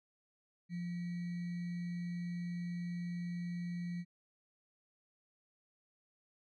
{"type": "tone with sample-and-hold", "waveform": "sine", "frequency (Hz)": 174.61, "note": "F3", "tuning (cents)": 0, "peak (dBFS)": -37, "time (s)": [0.69, 4.05], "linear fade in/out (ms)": 50, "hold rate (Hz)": 2100, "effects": ["low-pass 4000 Hz 12 dB/octave"]}